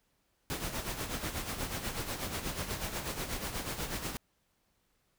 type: noise with tremolo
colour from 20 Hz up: pink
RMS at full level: -35 dBFS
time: 0.5-4.17 s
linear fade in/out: 0 ms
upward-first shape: sine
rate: 8.2 Hz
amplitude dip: 60%
effects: pink hiss -75 dBFS RMS until 5.18 s